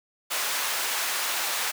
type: high-pass noise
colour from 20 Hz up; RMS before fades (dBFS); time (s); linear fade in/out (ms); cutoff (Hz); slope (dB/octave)
pink; -28; 0.3-1.72; 20; 980; 12
effects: none